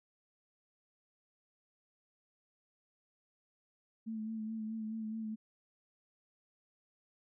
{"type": "tone with vibrato", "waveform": "sine", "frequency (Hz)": 220, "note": "A3", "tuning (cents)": 0, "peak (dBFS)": -37, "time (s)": [4.06, 5.36], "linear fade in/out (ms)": 20, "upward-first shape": "sine", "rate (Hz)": 4.7, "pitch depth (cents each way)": 31, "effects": []}